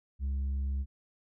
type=tone with tanh clipping; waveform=triangle; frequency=68.1 Hz; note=C#2; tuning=30 cents flat; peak=-30 dBFS; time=0.19-0.86 s; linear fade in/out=50 ms; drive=8 dB; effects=none